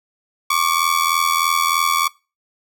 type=ring-modulated tone; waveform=sawtooth; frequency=1136 Hz; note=C#6; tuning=42 cents sharp; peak=-9 dBFS; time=0.5-2.08 s; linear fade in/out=5 ms; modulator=41.6 Hz; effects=noise-tail reverb RT60 0.3 s tail -23 dB re dry